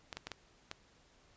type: clicks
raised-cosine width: 0.2 ms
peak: -23 dBFS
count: 5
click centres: 0.128 / 0.17 / 0.27 / 0.317 / 0.714 s
effects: pink hiss -66 dBFS RMS until 1.36 s + resampled to 16000 Hz